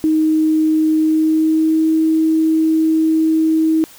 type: tone with pitch glide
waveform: sine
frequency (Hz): 313.4 to 318.5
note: D#4 to D#4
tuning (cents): +13 to +41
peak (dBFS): -11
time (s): 0.04-3.84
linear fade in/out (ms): 0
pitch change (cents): +28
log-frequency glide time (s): 0.97-1.89
effects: white hiss -42 dBFS RMS until 3.98 s